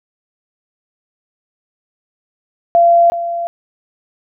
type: tone with echo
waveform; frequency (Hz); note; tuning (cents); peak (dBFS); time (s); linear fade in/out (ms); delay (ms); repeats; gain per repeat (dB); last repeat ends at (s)
sine; 685; F5; -34; -6; 2.75-3.1; 0; 370; 1; -11; 3.47
effects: none